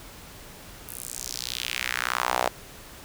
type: tone with high-pass filter sweep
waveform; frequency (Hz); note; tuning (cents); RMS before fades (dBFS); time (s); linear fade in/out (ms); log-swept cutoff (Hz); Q
sawtooth; 61.74; B1; 0; -30; 0.88-2.49; 5; 12000 to 640; 2.3
effects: pink hiss -45 dBFS RMS until 3.04 s